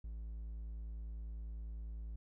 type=tone; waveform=triangle; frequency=55 Hz; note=A1; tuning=in tune; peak=-40 dBFS; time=0.04-2.16 s; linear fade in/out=5 ms; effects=none